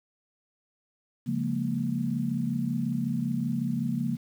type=chord; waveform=sine; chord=Bb minor seventh; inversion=first; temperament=equal; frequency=138.59 / 174.61 / 207.7 / 233.1 Hz; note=Db3 / F3 / Ab3 / Bb3; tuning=0 / 0 / 0 / 0 cents; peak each=-32 / -33 / -34 / -29 dBFS; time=1.26-4.17 s; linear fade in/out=20 ms; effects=9-bit